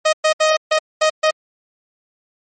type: tone bursts at uneven times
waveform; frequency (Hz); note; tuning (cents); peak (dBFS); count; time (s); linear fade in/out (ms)
sawtooth; 624; D#5; +5; -8; 6; 0.05-0.13 / 0.24-0.33 / 0.4-0.57 / 0.71-0.79 / 1.01-1.1 / 1.23-1.31; 10
effects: MP3 32 kbps